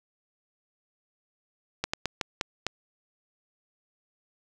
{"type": "slowing click train", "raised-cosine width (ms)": 0.2, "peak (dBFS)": -10, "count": 6, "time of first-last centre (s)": [1.84, 2.666], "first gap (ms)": 95, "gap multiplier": 1.28, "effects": []}